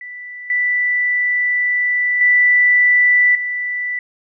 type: tone with level steps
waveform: sine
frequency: 1975.5 Hz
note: B6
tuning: in tune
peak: -29 / -14 / -9 / -19 dBFS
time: 0.01-3.99 s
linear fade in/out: 2 ms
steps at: 0.5 / 2.21 / 3.35 s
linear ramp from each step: 2 ms
effects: none